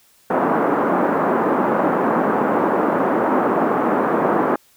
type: band-pass noise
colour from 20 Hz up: pink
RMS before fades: -18 dBFS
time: 0.3-4.56 s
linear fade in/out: 5 ms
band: 220 to 1300 Hz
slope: 24 dB/octave
effects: white hiss -55 dBFS RMS until 4.76 s